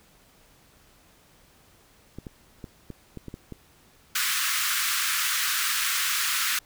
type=clicks; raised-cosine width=3 ms; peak=-24 dBFS; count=8; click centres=2.186 / 2.268 / 2.642 / 2.903 / 3.173 / 3.283 / 3.341 / 3.523 s
type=high-pass noise; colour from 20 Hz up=pink; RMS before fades=-26 dBFS; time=4.15-6.59 s; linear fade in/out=5 ms; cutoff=1200 Hz; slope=48 dB/octave
effects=pink hiss -58 dBFS RMS until 6.65 s